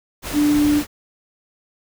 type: tone in noise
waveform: sine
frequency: 295.1 Hz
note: D4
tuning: 8 cents sharp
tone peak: -13 dBFS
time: 0.33-0.83 s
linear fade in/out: 50 ms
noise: pink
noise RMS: -28 dBFS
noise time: 0.22-0.87 s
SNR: +12 dB
effects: none